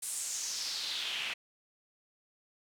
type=noise with band-pass filter sweep; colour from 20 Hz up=pink; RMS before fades=-37 dBFS; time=0.02-1.34 s; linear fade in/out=10 ms; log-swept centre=9500 to 2500 Hz; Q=3.3; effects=none